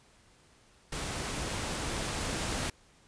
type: noise with level ramp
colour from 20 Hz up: pink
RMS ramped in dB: -36 to -33 dBFS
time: 0.92-2.7 s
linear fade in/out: 5 ms
effects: pink hiss -62 dBFS RMS until 3.07 s + resampled to 22050 Hz